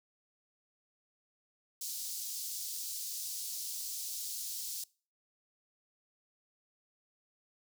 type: high-pass noise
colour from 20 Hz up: pink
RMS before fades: -40 dBFS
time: 1.81-4.84 s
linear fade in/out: 5 ms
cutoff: 4700 Hz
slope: 24 dB/octave
effects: noise-tail reverb RT60 0.4 s tail -24 dB re dry